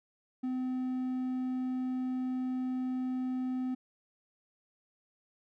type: tone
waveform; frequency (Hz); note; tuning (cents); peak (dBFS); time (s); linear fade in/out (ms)
triangle; 255.6; C4; -40; -29; 0.43-3.75; 10
effects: none